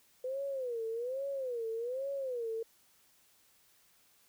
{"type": "tone with vibrato", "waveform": "sine", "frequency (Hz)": 499.4, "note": "B4", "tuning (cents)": 19, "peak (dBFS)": -34, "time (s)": [0.24, 2.63], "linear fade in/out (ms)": 5, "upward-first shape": "sine", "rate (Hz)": 1.2, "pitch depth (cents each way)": 190, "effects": ["white hiss -67 dBFS RMS until 4.28 s"]}